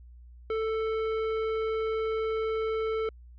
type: tone with hard clipping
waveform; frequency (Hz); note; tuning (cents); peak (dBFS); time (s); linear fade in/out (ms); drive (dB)
sine; 442; A4; +8; -29; 0.5-3.09; 2; 14
effects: added 60 Hz sine -47 dBFS peak until 3.38 s + low-pass 3000 Hz 12 dB/octave